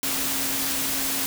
sine tone in noise, 270.9 Hz, C#4, 40 cents flat, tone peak -35 dBFS, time 0.03-1.26 s, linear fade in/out 0 ms, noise white, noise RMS -26 dBFS, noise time 0.03-1.26 s, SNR -12 dB, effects none

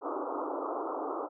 pink band-pass noise, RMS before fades -35 dBFS, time 0.01-1.29 s, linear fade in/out 50 ms, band 280 to 1300 Hz, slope 96 dB/octave, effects none

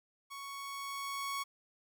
sawtooth tone with level ramp, 1111 Hz, C#6, 4 cents sharp, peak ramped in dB -40 to -31 dBFS, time 0.3-1.44 s, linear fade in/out 20 ms, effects none

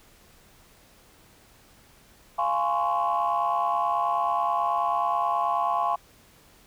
sine chord, Db major seventh, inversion first, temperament just, 693 / 831.5 / 1039.4 / 1108.7 Hz, F5 / Ab5 / C6 / Db6, -14 / +2 / -12 / 0 cents, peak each -27 dBFS, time 2.38-5.96 s, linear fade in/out 10 ms, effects tanh soft clip ceiling -15 dBFS + pink hiss -56 dBFS RMS until 6.66 s

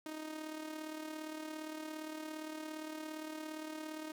sawtooth tone with amplitude modulation, 311.1 Hz, D#4, in tune, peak -36 dBFS, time 0.06-4.12 s, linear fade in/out 2 ms, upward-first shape sine, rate 37.4 Hz, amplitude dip 55%, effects none

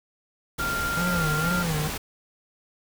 pink noise, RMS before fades -31 dBFS, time 0.58-1.98 s, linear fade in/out 10 ms
sine tone, 1391 Hz, F6, 7 cents flat, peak -26 dBFS, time 0.59-1.63 s, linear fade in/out 10 ms
square tone with vibrato, 164.81 Hz, E3, in tune, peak -26 dBFS, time 0.97-1.88 s, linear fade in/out 5 ms, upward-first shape sine, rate 2.1 Hz, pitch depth 160 cents each way
effects none

